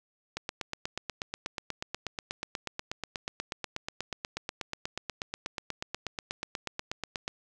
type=click train; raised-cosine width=0.2 ms; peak=-16 dBFS; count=58; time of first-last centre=0.37-7.279 s; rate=8.25 Hz; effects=none